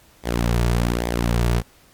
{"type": "tone with flanger", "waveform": "sawtooth", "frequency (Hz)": 58.8, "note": "A#1", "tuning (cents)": 16, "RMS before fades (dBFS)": -20, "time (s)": [0.23, 1.63], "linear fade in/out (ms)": 50, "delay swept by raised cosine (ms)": [0.71, 3.91], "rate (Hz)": 1.2, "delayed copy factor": -0.65, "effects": ["pink hiss -53 dBFS RMS until 1.93 s", "MP3 96 kbps"]}